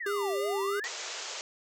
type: exponential two-way sweep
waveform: sine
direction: down then up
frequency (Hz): 2034 to 519 to 2034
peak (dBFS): -34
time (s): 0-0.88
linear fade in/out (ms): 10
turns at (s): 0.39
type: tone with vibrato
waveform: square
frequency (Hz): 400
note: G4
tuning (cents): +35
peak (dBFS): -30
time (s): 0.06-0.8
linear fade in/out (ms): 5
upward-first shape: triangle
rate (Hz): 3.1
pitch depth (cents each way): 44
type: band-pass noise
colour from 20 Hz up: white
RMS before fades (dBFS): -39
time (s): 0.84-1.41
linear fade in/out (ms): 0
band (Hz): 350 to 7400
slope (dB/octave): 96
effects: none